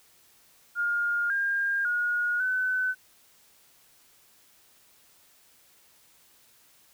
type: tone with pitch steps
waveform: sine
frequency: 1416 / 1608 / 1442 / 1511 Hz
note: F6 / G6 / F#6 / F#6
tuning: +23 / +44 / -45 / +36 cents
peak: -24 dBFS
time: 0.75-2.95 s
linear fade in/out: 50 ms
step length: 550 ms
effects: white hiss -60 dBFS RMS until 6.93 s